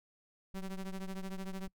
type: ring-modulated tone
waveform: square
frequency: 96.4 Hz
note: G2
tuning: 28 cents flat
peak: -36 dBFS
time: 0.54-1.68 s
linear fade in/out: 5 ms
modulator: 89.8 Hz
effects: noise-tail reverb RT60 0.1 s tail -25 dB re dry